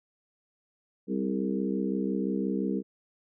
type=harmonic tone with a mistuned harmonic; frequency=65.8 Hz; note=C2; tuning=10 cents sharp; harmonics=3 / 4 / 5 / 6 / 7; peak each=-30 / -32 / -34 / -36 / -37 dBFS; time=1.07-2.83 s; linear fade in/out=50 ms; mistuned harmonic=6; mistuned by=+40 cents; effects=none